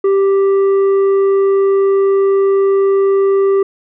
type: tone with tanh clipping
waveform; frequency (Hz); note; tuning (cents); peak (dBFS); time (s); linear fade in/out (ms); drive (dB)
triangle; 392; G4; 0; -10; 0.04-3.63; 5; 10
effects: none